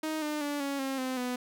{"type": "tone with pitch steps", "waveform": "sawtooth", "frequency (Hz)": [312.7, 301, 289.7, 278.9, 268.5, 258.4, 248.8], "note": ["D#4", "D4", "D4", "C#4", "C4", "C4", "B3"], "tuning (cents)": [9, 43, -24, 11, 45, -21, 13], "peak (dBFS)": -27, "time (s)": [0.03, 1.36], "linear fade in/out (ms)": 5, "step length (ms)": 190, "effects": []}